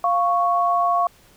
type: tone pair together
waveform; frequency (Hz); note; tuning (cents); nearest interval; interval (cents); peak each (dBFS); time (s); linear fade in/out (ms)
sine; 698.5 / 1108.8; F5 / C#6; 0 / 0; minor sixth; 800; -19; 0.04-1.07; 2
effects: pink hiss -53 dBFS RMS until 1.36 s